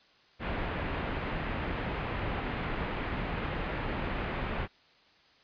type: low-pass noise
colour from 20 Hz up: pink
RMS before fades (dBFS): -34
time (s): 0.39-4.68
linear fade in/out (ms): 50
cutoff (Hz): 2700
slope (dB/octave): 24
effects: white hiss -62 dBFS RMS until 5.43 s + resampled to 11025 Hz